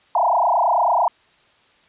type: tone with frequency modulation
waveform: sine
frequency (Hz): 827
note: G#5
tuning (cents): -8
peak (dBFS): -14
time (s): 0.15-1.08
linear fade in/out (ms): 2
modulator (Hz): 29.1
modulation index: 5.7
effects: white hiss -56 dBFS RMS until 1.88 s + resampled to 8000 Hz